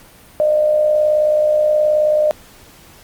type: tone with amplitude modulation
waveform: sine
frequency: 608 Hz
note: D#5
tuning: 40 cents flat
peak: -9 dBFS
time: 0.4-2.31 s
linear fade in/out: 0 ms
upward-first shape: sine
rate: 58.8 Hz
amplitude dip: 45%
effects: pink hiss -44 dBFS RMS until 3.03 s + Opus 48 kbps